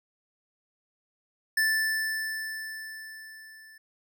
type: tone with level ramp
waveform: square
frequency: 1760 Hz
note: A6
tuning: in tune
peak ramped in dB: -22 to -50 dBFS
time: 1.57-3.78 s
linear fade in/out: 5 ms
effects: none